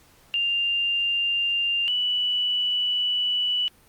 sine tone pair in turn, 2794 / 2960 Hz, F7 / F#7, 0 / 0 cents, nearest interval minor second, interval 100 cents, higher second, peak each -21 dBFS, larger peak neither, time 0.34-1.88 / 1.88-3.68 s, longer second, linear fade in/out 0 ms, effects pink hiss -56 dBFS RMS until 3.88 s + Opus 48 kbps

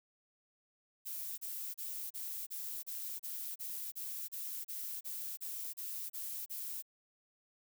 violet noise bursts, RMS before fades -42 dBFS, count 16, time 1.05-6.825 s, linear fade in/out 20 ms, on 330 ms, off 33 ms, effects none

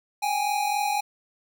square tone pair together, 785 / 828.8 Hz, G5 / G#5, +2 / -4 cents, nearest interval minor second, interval 94 cents, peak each -30 / -25 dBFS, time 0.22-1.01 s, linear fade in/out 10 ms, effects none

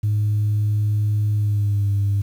sine tone with pitch glide, 105.1 to 100.47 Hz, G#2 to G2, +21 to +43 cents, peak -15 dBFS, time 0.03-2.22 s, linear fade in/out 10 ms, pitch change -78 cents, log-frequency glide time 1.34-1.91 s, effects tanh soft clip ceiling -14 dBFS + 8-bit

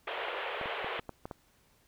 pink band-pass noise, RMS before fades -37 dBFS, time 0.07-1 s, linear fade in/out 5 ms, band 410 to 3300 Hz, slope 48 dB/octave
clicks, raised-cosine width 1 ms, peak -25 dBFS, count 7, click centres 0.613 / 0.658 / 0.845 / 0.994 / 1.093 / 1.255 / 1.312 s
effects pink hiss -67 dBFS RMS until 1.87 s

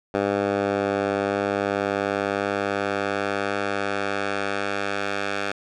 10% pulse tone with band-pass filter sweep, 100.1 Hz, G2, 37 cents sharp, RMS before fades -25 dBFS, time 0.14-5.52 s, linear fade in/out 5 ms, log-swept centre 660 to 1800 Hz, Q 0.76, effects resampled to 22050 Hz

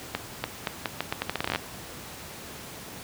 accelerating click train, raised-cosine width 0.3 ms, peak -10 dBFS, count 17, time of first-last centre 0.15-1.559 s, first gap 290 ms, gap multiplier 0.8, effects pink hiss -41 dBFS RMS until 3.03 s + high-pass 80 Hz 12 dB/octave

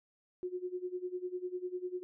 sine tone with tremolo, 362.7 Hz, F#4, 34 cents flat, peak -33 dBFS, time 0.43-2.03 s, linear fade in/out 0 ms, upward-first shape sine, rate 10 Hz, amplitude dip 85%, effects none

